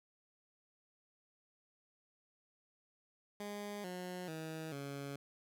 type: tone with pitch steps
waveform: 15% pulse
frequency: 205.4 / 180.89 / 159.3 / 140.29 Hz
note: G#3 / F#3 / D#3 / C#3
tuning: -19 / -39 / +41 / +21 cents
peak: -36 dBFS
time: 3.4-5.16 s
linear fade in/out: 2 ms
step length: 440 ms
effects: none